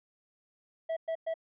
triangle tone bursts, 652 Hz, E5, 19 cents flat, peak -28 dBFS, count 3, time 0.89-1.341 s, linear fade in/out 10 ms, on 77 ms, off 110 ms, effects resampled to 8000 Hz

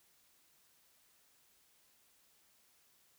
silence, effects white hiss -70 dBFS RMS until 3.18 s

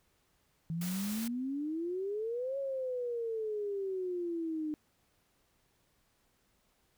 sine exponential two-way sweep, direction up then down, 160.3 to 555 to 301.3 Hz, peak -33 dBFS, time 0.7-4.74 s, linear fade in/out 0 ms, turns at 2.58 s
white noise, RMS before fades -43 dBFS, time 0.81-1.28 s, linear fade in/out 5 ms
effects pink hiss -73 dBFS RMS until 6.97 s

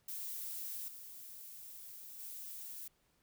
violet noise with level steps, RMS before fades -43 / -51 / -47 dBFS, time 0.08-2.88 s, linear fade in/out 5 ms, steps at 0.88 / 2.19 s, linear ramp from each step 2 ms, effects pink hiss -75 dBFS RMS until 3.22 s

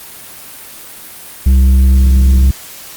triangle tone with tanh clipping, 65.6 Hz, C2, 5 cents sharp, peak -6 dBFS, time 1.46-2.51 s, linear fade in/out 5 ms, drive 11 dB, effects white hiss -32 dBFS RMS until 2.96 s + Opus 32 kbps

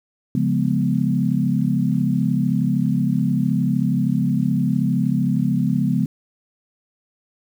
sine chord, C# dominant seventh, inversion none, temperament equal, 138.59 / 174.61 / 207.7 / 246.9 Hz, C#3 / E#3 / G#3 / B3, 0 / 0 / 0 / 0 cents, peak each -22 dBFS, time 0.35-6.06 s, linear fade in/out 2 ms, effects 8-bit

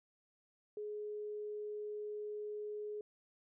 sine tone, 420 Hz, G#4, 19 cents sharp, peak -40 dBFS, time 0.77-3.01 s, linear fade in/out 2 ms, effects none

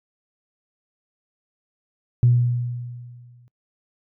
sine tone with exponential decay, 121.4 Hz, B2, 29 cents flat, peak -10 dBFS, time 2.23-3.48 s, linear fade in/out 0 ms, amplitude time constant 270 ms, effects noise-tail reverb RT60 0.1 s tail -25 dB re dry + tanh soft clip ceiling -6 dBFS

